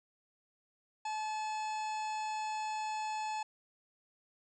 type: harmonic tone with a mistuned harmonic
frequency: 862 Hz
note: A5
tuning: 36 cents flat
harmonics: 1 / 2 / 3 / 4 / 5 / 6 / 8 / 9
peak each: -35 / -52 / -46 / -57 / -52 / -57 / -52 / -60 dBFS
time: 1.05-3.43 s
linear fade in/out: 5 ms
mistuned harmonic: 9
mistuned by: +54 cents
effects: none